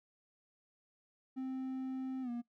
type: tone with pitch glide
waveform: triangle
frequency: 261.6 to 238.5 Hz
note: C4 to A#3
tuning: 0 to +40 cents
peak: -35 dBFS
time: 1.36-2.42 s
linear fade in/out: 20 ms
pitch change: -160 cents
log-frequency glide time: 2.22-2.3 s
effects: noise-tail reverb RT60 0.1 s tail -19 dB re dry